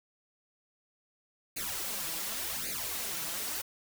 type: noise with flanger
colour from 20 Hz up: white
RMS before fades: -36 dBFS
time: 1.56-3.62 s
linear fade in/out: 10 ms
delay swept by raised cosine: 0.45 to 6.15 ms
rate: 0.89 Hz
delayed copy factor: +1
effects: none